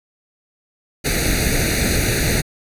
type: noise with comb filter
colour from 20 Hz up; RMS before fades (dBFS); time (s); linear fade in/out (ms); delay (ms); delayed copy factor
pink; -18; 1.04-2.42; 20; 0.47; +0.95
effects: resampled to 32000 Hz